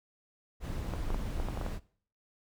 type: noise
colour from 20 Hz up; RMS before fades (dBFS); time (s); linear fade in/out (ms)
brown; -35; 0.6-1.8; 50
type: clicks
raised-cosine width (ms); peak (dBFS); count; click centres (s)
1; -23; 8; 0.937 / 1.104 / 1.145 / 1.4 / 1.486 / 1.574 / 1.613 / 1.664
effects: noise-tail reverb RT60 0.5 s tail -20 dB re dry